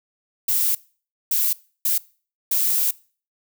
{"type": "noise bursts at uneven times", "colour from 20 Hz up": "violet", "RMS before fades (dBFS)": -20, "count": 4, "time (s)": [[0.48, 0.75], [1.31, 1.53], [1.85, 1.98], [2.51, 2.91]], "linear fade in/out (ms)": 5, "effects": ["noise-tail reverb RT60 0.4 s tail -22 dB re dry"]}